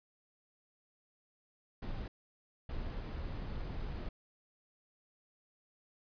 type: noise bursts at uneven times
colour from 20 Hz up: brown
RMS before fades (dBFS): -40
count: 2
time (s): 1.82-2.08 / 2.69-4.09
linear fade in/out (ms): 5
effects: resampled to 11025 Hz